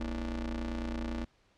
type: ring-modulated tone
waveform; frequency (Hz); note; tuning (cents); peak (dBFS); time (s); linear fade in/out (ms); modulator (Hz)
30% pulse; 88; F2; +14; -28; 0-1.25; 5; 147
effects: pink hiss -68 dBFS RMS until 1.57 s + low-pass 5000 Hz 12 dB/octave